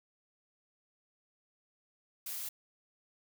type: noise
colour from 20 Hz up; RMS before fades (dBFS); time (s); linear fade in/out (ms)
blue; -40; 2.26-2.49; 5
effects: none